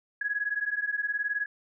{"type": "beating tone pair", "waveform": "sine", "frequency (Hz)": [1661.2, 1680.2], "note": ["G#6", "G#6"], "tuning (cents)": [0, 20], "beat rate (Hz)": 19, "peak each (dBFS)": [-31, -30], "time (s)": [0.21, 1.46], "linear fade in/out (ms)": 5, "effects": []}